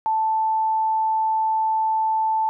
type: tone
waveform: sine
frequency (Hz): 880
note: A5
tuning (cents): 0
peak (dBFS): -18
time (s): 0.06-2.49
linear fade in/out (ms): 0
effects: none